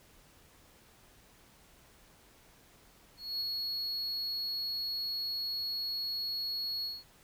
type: tone with ADSR envelope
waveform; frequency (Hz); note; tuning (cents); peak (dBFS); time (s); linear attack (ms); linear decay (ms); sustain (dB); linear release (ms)
triangle; 4340; C#8; -37; -30; 3.17-7.04; 240; 5; -2; 200
effects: pink hiss -61 dBFS RMS until 7.23 s